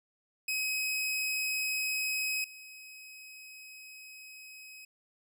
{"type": "tone with level steps", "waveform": "sawtooth", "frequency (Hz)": 2539, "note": "D#7", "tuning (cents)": 34, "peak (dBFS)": [-27, -44], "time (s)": [0.48, 4.85], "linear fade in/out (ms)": 5, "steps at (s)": 2.44, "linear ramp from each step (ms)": 2, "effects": []}